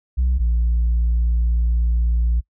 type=tone pair in turn; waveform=sine; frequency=62.6 / 58.14 Hz; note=B1 / A#1; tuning=+24 / -4 cents; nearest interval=minor second; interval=128 cents; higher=first; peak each=-13 dBFS; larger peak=neither; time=0.17-0.39 / 0.39-2.41 s; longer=second; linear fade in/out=20 ms; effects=noise-tail reverb RT60 0.1 s tail -25 dB re dry + tanh soft clip ceiling -13 dBFS